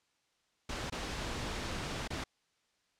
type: noise with dropouts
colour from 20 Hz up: pink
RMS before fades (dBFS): -38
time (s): 0.69-2.24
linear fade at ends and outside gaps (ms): 5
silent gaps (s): 0.9-0.921 / 2.077-2.103
effects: white hiss -75 dBFS RMS until 2.99 s + low-pass 6000 Hz 12 dB/octave